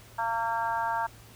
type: harmonic tone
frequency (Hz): 228.9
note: A#3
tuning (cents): -31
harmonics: 3 / 4 / 5 / 6 / 7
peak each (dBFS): -35 / -28 / -38 / -37 / -36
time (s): 0.18-1.07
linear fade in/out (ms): 10
effects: added 112 Hz sine -53 dBFS peak until 1.35 s + pink hiss -53 dBFS RMS until 1.35 s